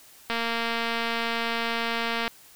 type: click train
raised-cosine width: 0.3 ms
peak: -12 dBFS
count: 458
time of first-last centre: 0.3-2.278 s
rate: 231 Hz
effects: white hiss -52 dBFS RMS until 2.55 s